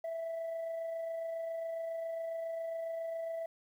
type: tone with amplitude modulation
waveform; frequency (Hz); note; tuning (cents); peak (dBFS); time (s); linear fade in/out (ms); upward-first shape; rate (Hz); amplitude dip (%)
sine; 659.3; E5; 0; -32; 0.04-3.46; 5; sine; 27.3; 35
effects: tanh soft clip ceiling -34 dBFS + 11-bit